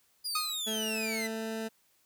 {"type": "exponential sweep", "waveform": "sawtooth", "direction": "down", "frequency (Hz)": [4954, 1975.5], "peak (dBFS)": -30, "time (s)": [0.24, 1.28], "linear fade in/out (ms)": 20}
{"type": "tone with exponential decay", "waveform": "sawtooth", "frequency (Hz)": 1244.5, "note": "D#6", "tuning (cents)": 0, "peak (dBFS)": -24, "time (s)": [0.35, 0.67], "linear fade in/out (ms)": 5, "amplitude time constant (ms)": 68}
{"type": "tone with pitch glide", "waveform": "20% pulse", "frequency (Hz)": [218.4, 222.2], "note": ["A3", "A3"], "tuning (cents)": [-13, 17], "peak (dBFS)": -29, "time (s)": [0.66, 1.69], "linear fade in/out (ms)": 20, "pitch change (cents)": 30, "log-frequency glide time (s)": [0.87, 1.18]}
{"effects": ["white hiss -69 dBFS RMS until 2.05 s"]}